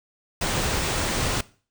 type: band-stop noise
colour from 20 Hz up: pink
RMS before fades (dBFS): -25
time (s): 0.41-1.41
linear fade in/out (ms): 5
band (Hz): 10000 to 15000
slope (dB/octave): 96
effects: noise-tail reverb RT60 0.4 s tail -20 dB re dry